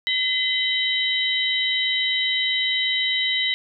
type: tone cluster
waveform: sine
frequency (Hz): 2032 / 3065 / 3837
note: B6 / G7 / A#7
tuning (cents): +49 / -40 / +49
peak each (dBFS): -24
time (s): 0.07-3.54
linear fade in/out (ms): 0
effects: none